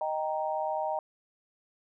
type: chord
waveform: sine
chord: Eb major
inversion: none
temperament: equal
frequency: 622.3 / 784 / 932.3 Hz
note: Eb5 / G5 / Bb5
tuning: 0 / 0 / 0 cents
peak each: -32 / -33 / -34 dBFS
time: 0.01-0.99 s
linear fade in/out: 2 ms
effects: none